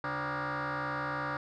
sine tone with frequency modulation, 139.9 Hz, C#3, 16 cents sharp, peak -29 dBFS, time 0.04-1.37 s, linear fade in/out 2 ms, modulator 217 Hz, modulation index 7.2, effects tanh soft clip ceiling -31 dBFS

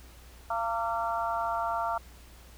harmonic tone with a mistuned harmonic, 228.4 Hz, A#3, 35 cents flat, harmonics 3 / 4 / 5 / 6, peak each -32 / -32 / -35 / -35 dBFS, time 0.5-1.98 s, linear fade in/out 5 ms, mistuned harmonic 5, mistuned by +31 cents, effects added 60 Hz sine -50 dBFS peak until 2.57 s + pink hiss -55 dBFS RMS until 2.57 s

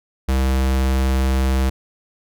square tone, 65.8 Hz, C2, 10 cents sharp, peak -16 dBFS, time 0.28-1.7 s, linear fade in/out 10 ms, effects none

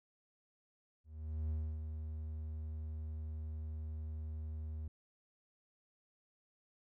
triangle tone with ADSR envelope, 77.78 Hz, D#2, in tune, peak -32 dBFS, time 1.04-4.88 s, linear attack 460 ms, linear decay 280 ms, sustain -6 dB, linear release 5 ms, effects none

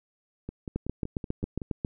two click trains, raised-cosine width 3 ms, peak -22 / -16 dBFS, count 7 / 9, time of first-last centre 0.49-1.618 / 0.76-1.848 s, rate 5.32 / 7.35 Hz, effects none

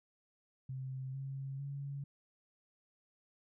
sine tone with pitch steps, 131.5 / 135.74 / 140.13 Hz, C3 / C#3 / C#3, +9 / -36 / +19 cents, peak -39 dBFS, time 0.69-2.04 s, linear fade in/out 5 ms, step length 450 ms, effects none

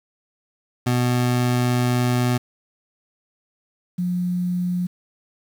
25% pulse / sine tone pair in turn, 123.47 / 178.62 Hz, B2 / F3, 0 / +39 cents, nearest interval tritone, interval 639 cents, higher second, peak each -14 / -20 dBFS, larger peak first, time 0.86-2.38 / 3.98-4.87 s, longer first, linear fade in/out 10 ms, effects 8-bit

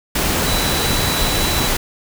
sine tone in noise, 3951 Hz, B7, in tune, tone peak -24 dBFS, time 0.46-1.68 s, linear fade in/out 5 ms, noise pink, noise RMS -18 dBFS, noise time 0.15-1.77 s, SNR -9 dB, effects none

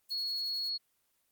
violet noise with tremolo, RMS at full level -49 dBFS, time 0.09-0.69 s, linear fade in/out 2 ms, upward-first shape sine, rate 11 Hz, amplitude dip 75%
sine tone, 4339 Hz, C#8, 38 cents flat, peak -32 dBFS, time 0.1-0.78 s, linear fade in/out 20 ms
effects white hiss -75 dBFS RMS until 1.31 s + Opus 24 kbps

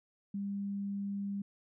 sine tone, 199.9 Hz, G3, 34 cents sharp, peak -34 dBFS, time 0.34-1.42 s, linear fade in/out 5 ms, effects none

